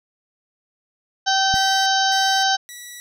harmonic tone, 773 Hz, G5, 24 cents flat, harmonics 1 / 2 / 4 / 5 / 6 / 7 / 8, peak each -19 / -22 / -25 / -26 / -27 / -27 / -28 dBFS, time 1.26-2.57 s, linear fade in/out 20 ms
click, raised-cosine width 5 ms, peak -16 dBFS, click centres 1.541 s
10% pulse tone bursts, 1946 Hz, B6, 26 cents flat, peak -26 dBFS, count 3, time 1.55-3 s, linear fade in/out 0 ms, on 310 ms, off 260 ms
effects none

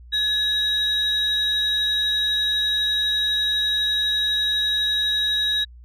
sine tone pair together, 1699 / 3822 Hz, G#6 / A#7, +39 / +43 cents, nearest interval octave + major second, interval 1404 cents, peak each -26 / -18 dBFS, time 0.12-5.65 s, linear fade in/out 20 ms, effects tanh soft clip ceiling -15 dBFS + added 60 Hz sine -41 dBFS peak until 5.84 s

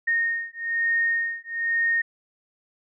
sine beating tone pair, 1847 / 1848.1 Hz, A#6 / A#6, -16 / -15 cents, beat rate 1.1 Hz, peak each -25 dBFS, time 0.07-2.02 s, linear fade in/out 10 ms, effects none

